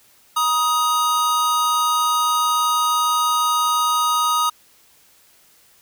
square tone pair together, 952 / 1250.8 Hz, A#5 / D#6, +36 / +9 cents, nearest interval perfect fourth, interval 473 cents, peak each -24 / -18 dBFS, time 0.36-4.5 s, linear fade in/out 10 ms, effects white hiss -54 dBFS RMS until 5.81 s

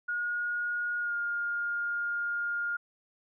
sine tone with pitch glide, 1438 to 1414.1 Hz, F#6 to F6, -50 to +21 cents, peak -29 dBFS, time 0.08-2.77 s, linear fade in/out 10 ms, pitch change -29 cents, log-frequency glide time 1-1.14 s, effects none

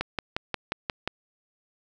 click train, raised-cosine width 0.3 ms, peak -11 dBFS, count 7, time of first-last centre 0.01-1.076 s, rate 5.63 Hz, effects none

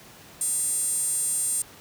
sawtooth tone with high-pass filter, 675 Hz, E5, 41 cents sharp, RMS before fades -26 dBFS, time 0.41-1.62 s, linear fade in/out 2 ms, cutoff 8700 Hz, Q 9.2, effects pink hiss -48 dBFS RMS until 1.8 s + high-pass 80 Hz 12 dB/octave

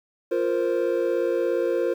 triangle chord, F suspended fourth, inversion none, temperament equal, 349.2 / 466.2 / 523.3 Hz, F4 / Bb4 / C5, 0 / 0 / 0 cents, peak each -23 dBFS, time 0.31-1.94 s, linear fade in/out 10 ms, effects tanh soft clip ceiling -11 dBFS + 9-bit

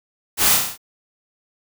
white noise with echo, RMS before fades -17 dBFS, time 0.37-0.58 s, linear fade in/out 50 ms, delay 33 ms, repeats 6, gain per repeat -3 dB, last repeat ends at 0.778 s, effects none

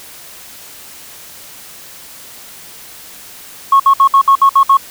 sine tone bursts, 1096 Hz, C#6, 20 cents flat, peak -3 dBFS, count 8, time 3.72-4.771 s, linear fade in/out 5 ms, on 78 ms, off 61 ms, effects tanh soft clip ceiling 0 dBFS + white hiss -35 dBFS RMS until 4.9 s

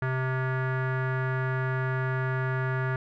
square tone with low-pass filter, 130 Hz, C3, 11 cents flat, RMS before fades -28 dBFS, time 0.02-2.96 s, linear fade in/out 2 ms, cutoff 1600 Hz, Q 4.4, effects none

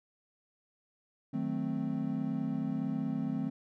triangle chord, D# diminished seventh, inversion none, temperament equal, 155.56 / 185 / 220 / 261.6 Hz, D#3 / F#3 / A3 / C4, 0 / 0 / 0 / 0 cents, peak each -36 / -37 / -34 / -33 dBFS, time 1.33-3.5 s, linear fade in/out 10 ms, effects none

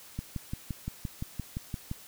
click train, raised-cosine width 5 ms, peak -21 dBFS, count 11, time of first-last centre 0.19-1.914 s, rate 5.8 Hz, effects white hiss -51 dBFS RMS until 2.07 s

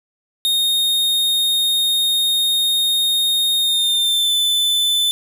45% pulse tone with pitch glide, 3704 to 3516 Hz, A#7 to A7, -12 to -2 cents, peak -14 dBFS, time 0.45-5.11 s, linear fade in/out 0 ms, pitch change -90 cents, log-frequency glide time 3.59-4.34 s, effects none

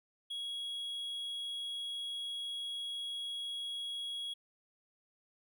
triangle tone, 3322 Hz, G#7, in tune, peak -36 dBFS, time 0.3-4.34 s, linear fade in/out 10 ms, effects none

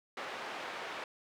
pink band-pass noise, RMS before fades -42 dBFS, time 0.17-1.04 s, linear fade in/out 2 ms, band 550 to 2700 Hz, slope 12 dB/octave, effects none

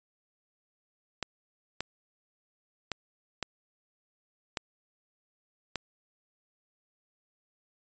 clicks, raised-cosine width 0.2 ms, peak -14 dBFS, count 6, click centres 1.227 / 1.806 / 2.917 / 3.427 / 4.572 / 5.757 s, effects resampled to 16000 Hz

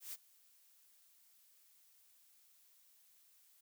blue noise with ADSR envelope, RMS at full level -44 dBFS, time 0-3.61 s, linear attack 130 ms, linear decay 34 ms, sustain -24 dB, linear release 6 ms, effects none

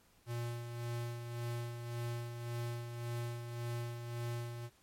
square tone with tremolo, 118.8 Hz, A#2, 33 cents sharp, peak -37 dBFS, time 0.26-4.7 s, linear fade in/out 50 ms, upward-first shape sine, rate 1.8 Hz, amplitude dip 50%, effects pink hiss -68 dBFS RMS until 4.82 s + MP3 64 kbps

